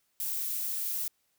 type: noise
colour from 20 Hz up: violet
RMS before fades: -33 dBFS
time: 0.2-1.08 s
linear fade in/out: 2 ms
effects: white hiss -74 dBFS RMS until 1.38 s